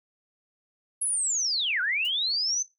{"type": "linear two-way sweep", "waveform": "sine", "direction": "down then up", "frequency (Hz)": [10770, 1396.9, 6240], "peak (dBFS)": -24, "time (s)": [1.01, 2.63], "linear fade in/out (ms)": 10, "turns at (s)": 1.81}
{"type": "noise with exponential decay", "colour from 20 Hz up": "blue", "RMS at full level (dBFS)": -41, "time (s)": [2.05, 2.13], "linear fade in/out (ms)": 0, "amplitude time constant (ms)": 17}
{"effects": ["noise-tail reverb RT60 0.2 s tail -17 dB re dry"]}